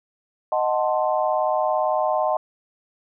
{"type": "chord", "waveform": "sine", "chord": "D# diminished seventh", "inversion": "none", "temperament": "equal", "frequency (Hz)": [622.3, 740, 880, 1046.5], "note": ["D#5", "F#5", "A5", "C6"], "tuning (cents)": [0, 0, 0, 0], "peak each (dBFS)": [-22, -24, -26, -27], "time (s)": [0.52, 2.37], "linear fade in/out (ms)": 2, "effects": []}